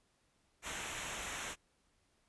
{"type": "noise with comb filter", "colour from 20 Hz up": "pink", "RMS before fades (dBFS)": -42, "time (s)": [0.62, 1.56], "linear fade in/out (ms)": 50, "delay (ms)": 0.21, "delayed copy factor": -0.7, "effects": ["pink hiss -75 dBFS RMS until 2.28 s", "resampled to 24000 Hz"]}